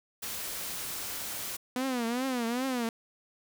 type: noise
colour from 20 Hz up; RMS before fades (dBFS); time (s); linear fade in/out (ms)
white; -37; 0.22-1.57; 10
type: tone with vibrato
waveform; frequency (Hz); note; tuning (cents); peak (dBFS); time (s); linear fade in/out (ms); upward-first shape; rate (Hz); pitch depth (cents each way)
sawtooth; 246.9; B3; 0; -25; 1.76-2.89; 2; triangle; 2.5; 160
effects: none